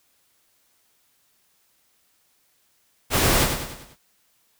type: noise with echo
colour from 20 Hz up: pink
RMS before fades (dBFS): -20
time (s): 3.1-3.48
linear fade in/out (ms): 50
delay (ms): 98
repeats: 5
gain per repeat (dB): -6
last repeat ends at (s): 3.97
effects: white hiss -65 dBFS RMS until 4.59 s